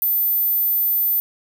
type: tone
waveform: sine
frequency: 14080 Hz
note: A9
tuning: in tune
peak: -16 dBFS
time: 0.02-1.2 s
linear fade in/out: 0 ms
effects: 7-bit